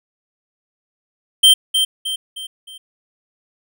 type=tone with echo; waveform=square; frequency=3136 Hz; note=G7; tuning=in tune; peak=-7 dBFS; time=1.43-1.54 s; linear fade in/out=10 ms; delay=310 ms; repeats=4; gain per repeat=-7 dB; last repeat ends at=2.78 s; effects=none